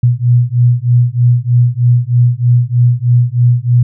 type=beating tone pair; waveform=sine; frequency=120.1 / 123.3 Hz; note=B2 / B2; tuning=-48 / -2 cents; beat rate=3.2 Hz; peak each=-10 dBFS; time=0.03-3.83 s; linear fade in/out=5 ms; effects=none